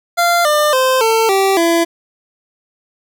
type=tone with pitch steps; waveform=25% pulse; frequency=692 / 599 / 518.4 / 448.7 / 388.4 / 336.2 Hz; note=F5 / D5 / C5 / A4 / G4 / E4; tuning=-16 / +34 / -16 / +34 / -16 / +34 cents; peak=-7 dBFS; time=0.17-1.85 s; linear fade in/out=20 ms; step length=280 ms; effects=none